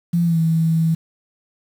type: tone with pitch glide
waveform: sine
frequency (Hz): 171.2 to 162.62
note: F3 to E3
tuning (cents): -34 to -23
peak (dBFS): -14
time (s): 0.13-0.95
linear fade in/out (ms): 10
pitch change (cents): -89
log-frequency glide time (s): 0.24-0.39
effects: 7-bit